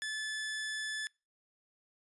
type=tone; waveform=sawtooth; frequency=1735 Hz; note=A6; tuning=25 cents flat; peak=-32 dBFS; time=0.02-1.07 s; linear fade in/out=0 ms; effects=noise-tail reverb RT60 0.3 s tail -26 dB re dry + resampled to 24000 Hz